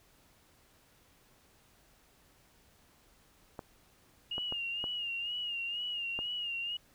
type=clicks; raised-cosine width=1 ms; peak=-26 dBFS; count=5; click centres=3.592 / 4.381 / 4.524 / 4.841 / 6.19 s
type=tone with vibrato; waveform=sine; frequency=2843 Hz; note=F7; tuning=30 cents sharp; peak=-34 dBFS; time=4.31-6.77 s; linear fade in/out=5 ms; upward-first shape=sine; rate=2.1 Hz; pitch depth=61 cents each way
effects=pink hiss -65 dBFS RMS until 6.94 s